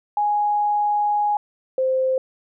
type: tone pair in turn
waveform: sine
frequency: 830.6 / 521.4 Hz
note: G#5 / C5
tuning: 0 / -6 cents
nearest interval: minor sixth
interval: 806 cents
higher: first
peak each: -17 dBFS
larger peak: neither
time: 0.17-1.37 / 1.78-2.18 s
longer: first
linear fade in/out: 2 ms
effects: none